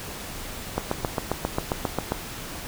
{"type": "click train", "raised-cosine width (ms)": 1, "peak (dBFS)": -9, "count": 11, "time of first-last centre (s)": [0.78, 2.12], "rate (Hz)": 7.46, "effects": ["pink hiss -36 dBFS RMS until 2.67 s"]}